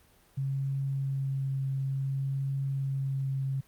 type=tone with vibrato; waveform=sine; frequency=135.9 Hz; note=C#3; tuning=34 cents flat; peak=-28 dBFS; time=0.37-3.61 s; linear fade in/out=10 ms; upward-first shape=triangle; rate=0.57 Hz; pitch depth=13 cents each way; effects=pink hiss -62 dBFS RMS until 3.67 s + Opus 32 kbps